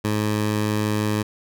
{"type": "tone", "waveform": "15% pulse", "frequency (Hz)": 106.2, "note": "G#2", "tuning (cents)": 39, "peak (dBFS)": -14, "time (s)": [0.04, 1.23], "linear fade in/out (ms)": 10, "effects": []}